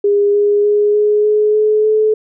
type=tone with pitch steps; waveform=sine; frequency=407.1 / 411.1 / 415.2 / 419.3 / 423.4 / 427.6 / 431.8 Hz; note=G#4 / G#4 / G#4 / G#4 / G#4 / A4 / A4; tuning=-35 / -18 / 0 / +17 / +33 / -49 / -33 cents; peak=-9 dBFS; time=0.04-2.14 s; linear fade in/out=5 ms; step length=300 ms; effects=none